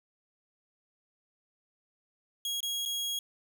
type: tone with dropouts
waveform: sawtooth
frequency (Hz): 3300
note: G#7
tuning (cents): -12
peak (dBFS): -28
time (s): 2.45-3.19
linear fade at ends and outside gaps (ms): 2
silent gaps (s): 2.605-2.629 / 2.853-2.858
effects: none